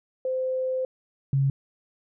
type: tone pair in turn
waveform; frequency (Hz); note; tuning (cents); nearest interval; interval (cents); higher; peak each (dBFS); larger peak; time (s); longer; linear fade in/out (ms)
sine; 517 / 136.94; C5 / C#3; -21 / -21; octave + major seventh; 2300; first; -24 / -19; second; 0.25-0.85 / 1.33-1.5; first; 2
effects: none

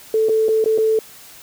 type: tone with dropouts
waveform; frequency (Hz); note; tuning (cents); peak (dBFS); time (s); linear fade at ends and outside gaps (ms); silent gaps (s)
sine; 440; A4; 0; -13; 0.14-0.99; 2; 0.287-0.293 / 0.484-0.489 / 0.642-0.659 / 0.778-0.784
effects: white hiss -42 dBFS RMS until 1.42 s

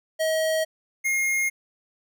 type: tone pair in turn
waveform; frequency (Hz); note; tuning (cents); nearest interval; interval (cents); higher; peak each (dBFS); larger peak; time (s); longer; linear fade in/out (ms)
square; 636 / 2139; D#5 / C7; +38 / +38; octave + major sixth; 2100; second; -22; neither; 0.19-0.65 / 1.04-1.5; neither; 20
effects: none

